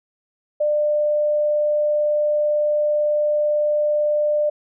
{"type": "tone", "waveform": "sine", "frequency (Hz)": 597, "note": "D5", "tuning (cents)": 28, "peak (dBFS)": -16, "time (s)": [0.6, 4.5], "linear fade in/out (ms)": 10, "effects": []}